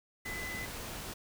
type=tone in noise; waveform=sine; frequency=2013 Hz; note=B6; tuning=33 cents sharp; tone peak=-39 dBFS; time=0.25-0.66 s; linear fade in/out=10 ms; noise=pink; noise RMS=-42 dBFS; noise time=0.25-1.14 s; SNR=0 dB; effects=none